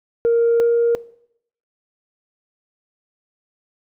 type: tone pair in turn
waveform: sine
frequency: 466.2 / 468.9 Hz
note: A#4 / A#4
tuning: 0 / +10 cents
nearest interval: unison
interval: 10 cents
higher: second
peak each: -11 dBFS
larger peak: neither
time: 0.25-0.6 / 0.6-0.95 s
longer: neither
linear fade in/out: 0 ms
effects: noise-tail reverb RT60 0.7 s tail -21 dB re dry + tanh soft clip ceiling -10 dBFS